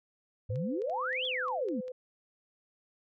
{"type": "exponential two-way sweep", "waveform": "sine", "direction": "up then down", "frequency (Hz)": [93.9, 3520, 194.6], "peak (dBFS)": -31, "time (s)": [0.49, 1.81], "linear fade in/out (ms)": 10, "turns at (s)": 1.26}
{"type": "tone with vibrato", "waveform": "sine", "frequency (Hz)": 509, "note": "C5", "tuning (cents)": -48, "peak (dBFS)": -37, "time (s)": [0.5, 1.92], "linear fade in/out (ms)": 5, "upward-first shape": "triangle", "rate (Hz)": 1.9, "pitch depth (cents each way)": 11}
{"type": "clicks", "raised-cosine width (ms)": 0.2, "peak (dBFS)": -37, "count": 8, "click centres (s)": [0.558, 0.819, 0.898, 1.13, 1.252, 1.483, 1.686, 1.881]}
{"effects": []}